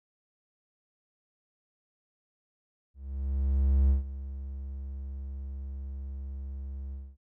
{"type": "tone with ADSR envelope", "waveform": "triangle", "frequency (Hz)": 67.8, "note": "C#2", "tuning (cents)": -38, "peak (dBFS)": -17, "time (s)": [2.94, 7.17], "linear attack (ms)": 960, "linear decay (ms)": 130, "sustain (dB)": -16, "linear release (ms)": 240, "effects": []}